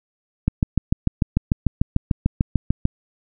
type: click train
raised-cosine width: 5 ms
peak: -4 dBFS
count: 17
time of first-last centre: 0.48-2.854 s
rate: 6.74 Hz
effects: none